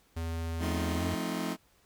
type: tone with pitch glide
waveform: square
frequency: 82.5 to 89.97 Hz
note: E2 to F#2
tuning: +2 to -48 cents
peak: -33 dBFS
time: 0.16-1.15 s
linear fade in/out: 10 ms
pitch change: +150 cents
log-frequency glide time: 0.97-1.03 s
type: chord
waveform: sawtooth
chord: F dominant seventh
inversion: none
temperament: just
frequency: 174.61 / 218.3 / 261.9 / 314.3 Hz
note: F3 / A3 / C4 / Eb4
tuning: 0 / -13 / +2 / +18 cents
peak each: -33 dBFS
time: 0.59-1.57 s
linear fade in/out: 50 ms
effects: pink hiss -66 dBFS RMS until 1.85 s